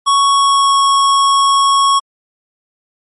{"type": "tone with pitch glide", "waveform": "square", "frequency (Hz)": [1112, 1103.7], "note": ["C#6", "C#6"], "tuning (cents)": [5, -8], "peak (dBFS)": -9, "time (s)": [0.06, 2], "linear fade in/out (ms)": 20, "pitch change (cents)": -13, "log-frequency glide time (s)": [0.26, 0.78], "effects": ["MP3 48 kbps"]}